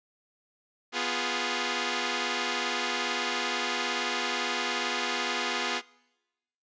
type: chord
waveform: 5% pulse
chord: F diminished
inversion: second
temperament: equal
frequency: 246.9 / 349.2 / 415.3 Hz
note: Cb4 / F4 / Ab4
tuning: 0 / 0 / 0 cents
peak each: -21 dBFS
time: 0.92-5.82 s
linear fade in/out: 50 ms
effects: noise-tail reverb RT60 1.0 s tail -24 dB re dry + resampled to 16000 Hz